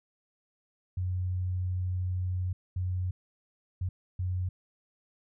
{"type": "tone bursts at uneven times", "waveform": "sine", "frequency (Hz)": 91.3, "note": "F#2", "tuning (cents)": -23, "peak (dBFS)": -28, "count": 4, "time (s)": [[0.97, 2.53], [2.76, 3.11], [3.81, 3.89], [4.19, 4.49]], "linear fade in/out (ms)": 5, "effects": []}